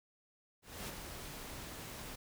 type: noise with ADSR envelope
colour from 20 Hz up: pink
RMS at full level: -42 dBFS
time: 0.62-2.16 s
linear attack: 260 ms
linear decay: 27 ms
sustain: -5 dB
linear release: 10 ms
effects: none